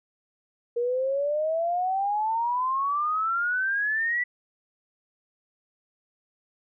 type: exponential sweep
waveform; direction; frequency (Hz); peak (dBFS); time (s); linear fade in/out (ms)
sine; up; 470 to 1978; -23; 0.76-4.24; 10
effects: none